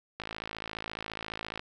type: click train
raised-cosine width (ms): 0.3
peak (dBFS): -20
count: 77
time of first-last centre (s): 0.2-1.594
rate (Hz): 54.5
effects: none